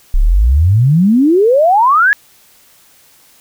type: exponential sweep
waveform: sine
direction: up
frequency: 30.87 to 1731 Hz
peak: -6 dBFS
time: 0.14-2.13 s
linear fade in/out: 0 ms
effects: white hiss -47 dBFS RMS until 3.4 s